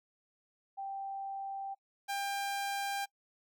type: tone pair in turn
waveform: sine / sawtooth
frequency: 784 / 796.8 Hz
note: G5 / G5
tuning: 0 / +28 cents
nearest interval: unison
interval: 28 cents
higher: second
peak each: -37 / -30 dBFS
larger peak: second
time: 0.77-1.75 / 2.08-3.06 s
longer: neither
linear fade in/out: 20 ms
effects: noise-tail reverb RT60 0.1 s tail -24 dB re dry